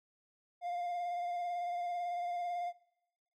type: tone with vibrato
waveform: triangle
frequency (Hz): 703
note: F5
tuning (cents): +11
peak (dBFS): -33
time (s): 0.61-2.73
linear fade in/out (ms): 50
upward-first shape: sine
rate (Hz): 18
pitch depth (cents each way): 25
effects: noise-tail reverb RT60 0.9 s tail -23 dB re dry